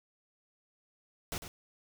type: noise with echo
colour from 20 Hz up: pink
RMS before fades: -37 dBFS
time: 1.32-1.38 s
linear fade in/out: 0 ms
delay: 100 ms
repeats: 1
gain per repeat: -9 dB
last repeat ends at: 1.48 s
effects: none